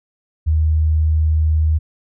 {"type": "tone", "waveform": "sine", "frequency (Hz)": 78.2, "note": "D#2", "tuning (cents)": 9, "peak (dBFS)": -12, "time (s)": [0.46, 1.79], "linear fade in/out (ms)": 20, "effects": []}